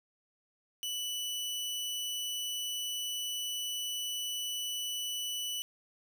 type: tone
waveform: sawtooth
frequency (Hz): 2970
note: F#7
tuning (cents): +6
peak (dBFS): -31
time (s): 0.83-5.62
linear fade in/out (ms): 0
effects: none